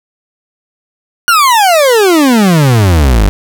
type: exponential sweep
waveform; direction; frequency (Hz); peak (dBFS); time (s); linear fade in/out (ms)
40% pulse; down; 1466 to 46.25; -4; 1.28-3.29; 0
effects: none